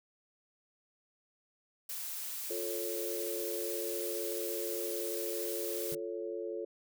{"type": "noise", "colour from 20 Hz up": "blue", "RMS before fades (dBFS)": -40, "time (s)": [1.89, 5.95], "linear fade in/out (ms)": 5}
{"type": "chord", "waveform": "sine", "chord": "F augmented", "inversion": "none", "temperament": "equal", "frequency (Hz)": [349.2, 440, 554.4], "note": ["F4", "A4", "C#5"], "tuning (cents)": [0, 0, 0], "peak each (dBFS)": [-40, -39, -42], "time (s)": [2.5, 6.65], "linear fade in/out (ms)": 5}
{"type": "tone with exponential decay", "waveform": "sine", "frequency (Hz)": 155.56, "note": "D#3", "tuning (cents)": 0, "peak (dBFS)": -39, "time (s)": [5.92, 6.02], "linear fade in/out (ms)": 0, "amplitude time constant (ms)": 20}
{"effects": []}